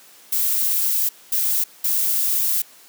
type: noise bursts at uneven times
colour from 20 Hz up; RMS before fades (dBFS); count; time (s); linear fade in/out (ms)
violet; -20; 3; 0.32-1.09 / 1.32-1.64 / 1.84-2.62; 5
effects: white hiss -48 dBFS RMS until 2.88 s + high-pass 200 Hz 12 dB/octave